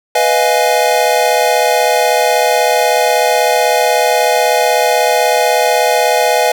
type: chord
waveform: square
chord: F half-diminished seventh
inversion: second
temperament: equal with one note detuned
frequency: 493.9 / 622.3 / 698.5 / 834 Hz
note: Cb5 / Eb5 / F5 / Ab5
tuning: 0 / 0 / 0 / +7 cents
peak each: -16 dBFS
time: 0.15-6.52 s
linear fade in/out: 5 ms
effects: none